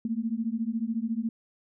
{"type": "beating tone pair", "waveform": "sine", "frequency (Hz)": [220, 234], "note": ["A3", "A#3"], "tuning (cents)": [0, 7], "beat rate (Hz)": 14, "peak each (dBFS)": [-30, -30], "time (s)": [0.05, 1.29], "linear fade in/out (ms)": 2, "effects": []}